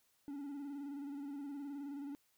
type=tone with vibrato; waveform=triangle; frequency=282.8 Hz; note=C#4; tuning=35 cents sharp; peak=-40 dBFS; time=0.28-2.15 s; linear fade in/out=0 ms; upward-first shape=square; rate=19 Hz; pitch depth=44 cents each way; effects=white hiss -75 dBFS RMS until 2.37 s